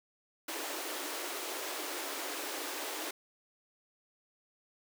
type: high-pass noise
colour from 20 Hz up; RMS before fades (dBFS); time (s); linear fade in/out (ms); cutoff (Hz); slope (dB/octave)
pink; -39; 0.48-3.11; 5; 280; 96
effects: none